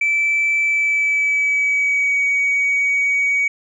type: tone with pitch glide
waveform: sine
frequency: 2321 to 2256 Hz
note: D7 to C#7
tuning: -21 to +30 cents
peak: -13 dBFS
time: 0.01-3.48 s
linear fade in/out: 5 ms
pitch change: -49 cents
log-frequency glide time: 0.61-2.25 s
effects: tanh soft clip ceiling -12 dBFS